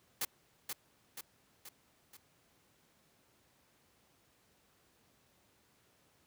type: noise with echo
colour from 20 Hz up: white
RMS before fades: -35 dBFS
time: 0.21-0.25 s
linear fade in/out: 5 ms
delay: 480 ms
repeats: 4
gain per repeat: -5 dB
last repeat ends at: 2.17 s
effects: pink hiss -70 dBFS RMS until 6.26 s + high-pass 80 Hz 12 dB/octave